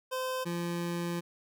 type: tone pair in turn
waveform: 25% pulse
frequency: 515 / 172.32 Hz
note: C5 / F3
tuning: -28 / -23 cents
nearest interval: octave + perfect fifth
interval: 1895 cents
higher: first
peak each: -28 / -28 dBFS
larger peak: neither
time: 0.11-0.45 / 0.45-1.21 s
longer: second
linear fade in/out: 20 ms
effects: none